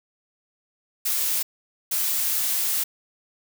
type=noise bursts at uneven times; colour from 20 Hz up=blue; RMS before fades=-24 dBFS; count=2; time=1.05-1.43 / 1.91-2.84 s; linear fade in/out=10 ms; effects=none